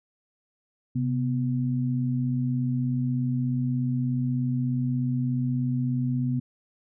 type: tone pair together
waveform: sine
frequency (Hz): 130.81 / 247.5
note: C3 / B3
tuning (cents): 0 / +4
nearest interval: major seventh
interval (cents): 1104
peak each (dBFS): -25 / -27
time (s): 0.95-6.4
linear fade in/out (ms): 10
effects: none